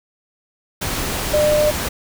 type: tone in noise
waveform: sine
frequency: 601 Hz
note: D5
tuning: 40 cents sharp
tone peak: -13 dBFS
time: 1.33-1.71 s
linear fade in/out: 10 ms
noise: pink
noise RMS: -23 dBFS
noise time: 0.81-1.89 s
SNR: +7 dB
effects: none